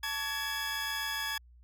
20% pulse tone cluster, 883 / 1140 / 1679 Hz, A5 / C#6 / G#6, +6 / +48 / +18 cents, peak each -35 / -37 / -29 dBFS, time 0.03-1.38 s, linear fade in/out 5 ms, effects added 60 Hz sine -54 dBFS peak until 1.63 s

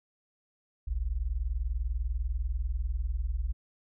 sine tone pair together, 44.86 / 65 Hz, F1 / C2, +47 / -11 cents, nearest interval tritone, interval 642 cents, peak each -31 / -31 dBFS, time 0.87-3.53 s, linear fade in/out 10 ms, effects none

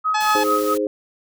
sine tone with tremolo, 1267 Hz, D#6, 31 cents sharp, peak -16 dBFS, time 0.04-0.75 s, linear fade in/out 20 ms, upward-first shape sine, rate 4.6 Hz, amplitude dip 85%
harmonic tone, 854 Hz, G#5, 48 cents sharp, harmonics 1 / 2 / 3 / 4 / 5 / 6 / 7 / 9, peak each -19 / -25 / -29 / -31 / -33 / -35 / -36 / -38 dBFS, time 0.14-0.44 s, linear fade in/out 10 ms
white noise, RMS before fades -33 dBFS, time 0.2-0.78 s, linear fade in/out 10 ms
sine chord, Ab major, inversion second, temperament equal, 311.1 / 415.3 / 523.3 Hz, Eb4 / Ab4 / C5, 0 / 0 / 0 cents, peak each -24 / -22 / -23 dBFS, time 0.35-0.87 s, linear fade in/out 2 ms
effects none

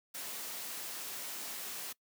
white noise, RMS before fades -42 dBFS, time 0.14-1.93 s, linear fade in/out 10 ms, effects noise-tail reverb RT60 0.1 s tail -22 dB re dry + high-pass 200 Hz 12 dB/octave

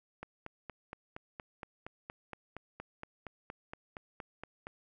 click train, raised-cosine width 0.5 ms, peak -27 dBFS, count 20, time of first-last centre 0.23-4.669 s, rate 4.28 Hz, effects none

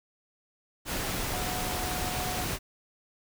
sine tone in noise, 730 Hz, F#5, 24 cents flat, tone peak -37 dBFS, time 1.29-2.46 s, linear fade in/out 50 ms, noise pink, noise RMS -32 dBFS, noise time 0.85-2.59 s, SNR -8 dB, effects none

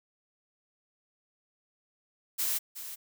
blue noise with echo, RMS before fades -30 dBFS, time 2.38-2.59 s, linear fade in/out 20 ms, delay 370 ms, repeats 1, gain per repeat -11 dB, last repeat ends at 2.96 s, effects none

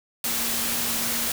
sine tone in noise, 233.1 Hz, A#3, in tune, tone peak -37 dBFS, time 0.26-1.28 s, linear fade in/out 2 ms, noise white, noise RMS -26 dBFS, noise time 0.24-1.32 s, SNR -14 dB, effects none

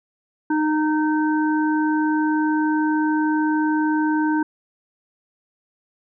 harmonic tone, 307.8 Hz, D#4, 19 cents flat, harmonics 1 / 3 / 5, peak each -18 / -25 / -28 dBFS, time 0.5-4.43 s, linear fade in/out 5 ms, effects none

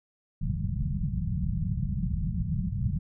white low-pass noise, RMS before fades -29 dBFS, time 0.41-2.99 s, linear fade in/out 10 ms, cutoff 200 Hz, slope 96 dB/octave, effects none

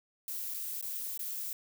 violet noise with dropouts, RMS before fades -38 dBFS, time 0.28-1.53 s, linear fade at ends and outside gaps 1 ms, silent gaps 0.539-0.543 / 0.812-0.826 / 1.176-1.193 s, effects none

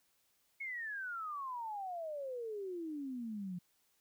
sine exponential sweep, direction down, 2211 to 172.8 Hz, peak -39 dBFS, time 0.6-3.59 s, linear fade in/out 10 ms, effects white hiss -75 dBFS RMS until 4 s

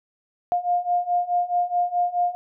sine beating tone pair, 705 / 709.7 Hz, F5 / F5, +16 / +28 cents, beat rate 4.7 Hz, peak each -24 / -22 dBFS, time 0.52-2.35 s, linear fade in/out 0 ms, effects none

